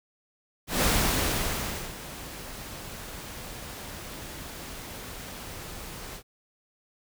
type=noise with ADSR envelope; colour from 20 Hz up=pink; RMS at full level=-23 dBFS; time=0.67-6.23 s; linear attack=150 ms; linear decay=1100 ms; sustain=-17 dB; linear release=75 ms; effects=none